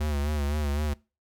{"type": "tone with vibrato", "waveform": "square", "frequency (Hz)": 73.42, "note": "D2", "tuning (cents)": 0, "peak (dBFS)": -26, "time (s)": [0, 0.94], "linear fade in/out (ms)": 10, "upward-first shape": "sine", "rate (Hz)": 3.9, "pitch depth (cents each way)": 64, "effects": ["noise-tail reverb RT60 0.3 s tail -23 dB re dry"]}